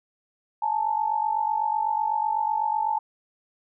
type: tone pair together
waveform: sine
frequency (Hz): 850 / 898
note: G#5 / A5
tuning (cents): +40 / +35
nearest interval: minor second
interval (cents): 95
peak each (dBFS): -25 / -25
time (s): 0.62-2.99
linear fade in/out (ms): 5
effects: none